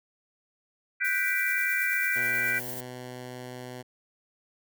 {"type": "chord", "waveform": "sine", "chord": "G major seventh", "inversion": "third", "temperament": "equal", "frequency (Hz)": [1480, 1568, 1975.5, 2349], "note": ["F#6", "G6", "B6", "D7"], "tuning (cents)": [0, 0, 0, 0], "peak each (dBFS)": [-32, -30, -29, -30], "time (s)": [1, 2.6], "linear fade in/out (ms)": 20}
{"type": "noise with tremolo", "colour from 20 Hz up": "violet", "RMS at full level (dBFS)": -36, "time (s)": [1.04, 2.81], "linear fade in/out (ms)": 10, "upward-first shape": "triangle", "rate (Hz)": 9.2, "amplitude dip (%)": 35}
{"type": "tone with pitch glide", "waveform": "10% pulse", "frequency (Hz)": [123.47, 125.34], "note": ["B2", "B2"], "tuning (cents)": [0, 26], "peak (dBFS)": -30, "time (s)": [2.15, 3.83], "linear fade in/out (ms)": 20, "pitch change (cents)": 26, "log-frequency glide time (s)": [2.4, 2.83]}
{"effects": []}